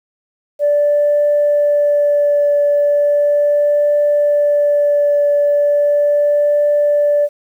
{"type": "tone with vibrato", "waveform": "sine", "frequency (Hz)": 583, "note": "D5", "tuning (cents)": -13, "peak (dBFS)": -9, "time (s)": [0.59, 7.29], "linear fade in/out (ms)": 50, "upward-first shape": "triangle", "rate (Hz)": 0.37, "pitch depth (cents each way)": 11, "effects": ["tanh soft clip ceiling -6 dBFS", "8-bit"]}